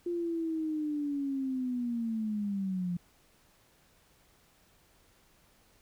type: linear sweep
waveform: sine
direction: down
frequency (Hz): 350.3 to 172.9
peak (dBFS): -30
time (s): 0.06-2.97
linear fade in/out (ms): 5
effects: pink hiss -65 dBFS RMS until 5.81 s